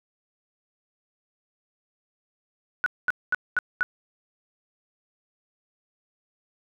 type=tone bursts; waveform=sine; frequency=1475 Hz; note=F#6; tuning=6 cents flat; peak=-19 dBFS; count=5; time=2.84-3.83 s; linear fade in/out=0 ms; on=22 ms; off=220 ms; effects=none